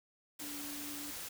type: tone in noise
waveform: sine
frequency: 290.7 Hz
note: D4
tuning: 18 cents flat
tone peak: -46 dBFS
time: 0.41-1.11 s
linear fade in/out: 10 ms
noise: white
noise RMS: -44 dBFS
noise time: 0.39-1.29 s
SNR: -5 dB
effects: none